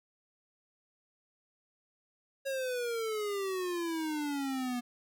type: exponential sweep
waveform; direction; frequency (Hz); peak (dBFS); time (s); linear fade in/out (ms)
square; down; 550 to 241.2; -33; 2.45-4.81; 20
effects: none